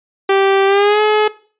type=tone with pitch glide; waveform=sawtooth; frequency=390.4 to 425.7 Hz; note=G4 to G#4; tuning=-7 to +43 cents; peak=-6 dBFS; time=0.29-1.28 s; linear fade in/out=5 ms; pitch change=+150 cents; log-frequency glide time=0.66-1.01 s; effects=noise-tail reverb RT60 0.4 s tail -18 dB re dry + resampled to 8000 Hz